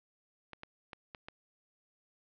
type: clicks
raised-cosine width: 0.3 ms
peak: -28 dBFS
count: 5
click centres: 0.533 / 0.634 / 0.932 / 1.148 / 1.285 s
effects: low-pass 4000 Hz 12 dB/octave